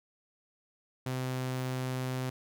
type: tone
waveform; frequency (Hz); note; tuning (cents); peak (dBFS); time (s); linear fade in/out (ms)
sawtooth; 128.7; C3; -28; -28; 1.06-2.3; 5
effects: none